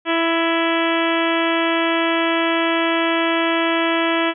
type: harmonic tone with a mistuned harmonic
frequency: 331 Hz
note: E4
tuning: 7 cents sharp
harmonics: 1 / 2 / 3 / 4 / 5 / 6 / 7 / 8 / 9 / 10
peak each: -20 / -23 / -25 / -26 / -27 / -28 / -28 / -29 / -30 / -30 dBFS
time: 0.05-4.34 s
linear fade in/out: 50 ms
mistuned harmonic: 5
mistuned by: +17 cents
effects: none